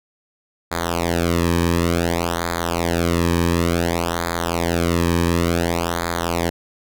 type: tone with flanger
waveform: sawtooth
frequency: 85.2 Hz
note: F2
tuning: 42 cents flat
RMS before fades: -20 dBFS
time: 0.71-6.5 s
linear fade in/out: 10 ms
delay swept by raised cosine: 0.35 to 1.45 ms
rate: 0.56 Hz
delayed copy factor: -0.9
effects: none